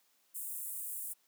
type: high-pass noise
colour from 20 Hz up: pink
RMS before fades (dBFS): -41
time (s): 0.34-1.14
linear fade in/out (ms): 20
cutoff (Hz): 8400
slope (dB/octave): 48
effects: white hiss -72 dBFS RMS until 1.27 s + high-pass 200 Hz 12 dB/octave